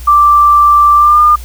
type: tone with pitch glide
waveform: sine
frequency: 1174.7 to 1207.7 Hz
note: D6 to D6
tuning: 0 to +48 cents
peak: -3 dBFS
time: 0.07-1.36 s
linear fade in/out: 10 ms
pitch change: +48 cents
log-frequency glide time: 0.96-1.2 s
effects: added 60 Hz sine -24 dBFS peak until 1.44 s + white hiss -36 dBFS RMS until 1.44 s